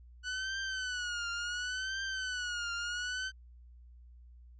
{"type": "tone with vibrato", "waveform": "sawtooth", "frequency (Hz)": 1483, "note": "F#6", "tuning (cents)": 4, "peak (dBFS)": -31, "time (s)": [0.23, 3.32], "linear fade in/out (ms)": 50, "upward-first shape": "triangle", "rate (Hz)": 0.7, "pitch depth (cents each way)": 110, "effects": ["added 60 Hz sine -52 dBFS peak until 4.59 s", "resampled to 16000 Hz"]}